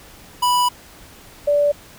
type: tone pair in turn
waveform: square / sine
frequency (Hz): 985 / 581.6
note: B5 / D5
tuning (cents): -5 / -17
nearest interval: major sixth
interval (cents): 912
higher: first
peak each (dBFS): -15 / -13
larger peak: second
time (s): 0.42-0.69 / 1.47-1.72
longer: first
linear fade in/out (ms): 10
effects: pink hiss -44 dBFS RMS until 1.98 s